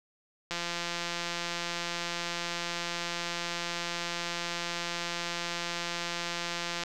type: click train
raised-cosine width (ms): 0.2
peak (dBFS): -16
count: 1089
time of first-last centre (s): 0.51-6.836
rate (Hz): 172
effects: none